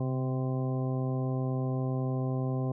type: harmonic tone with a mistuned harmonic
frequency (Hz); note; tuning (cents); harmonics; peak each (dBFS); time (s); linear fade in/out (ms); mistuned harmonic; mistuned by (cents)
129.7; C3; -15; 1 / 2 / 3 / 4 / 5 / 6 / 8; -29 / -35 / -39 / -41 / -43 / -45 / -47; 0-2.72; 5; 1; +28
effects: none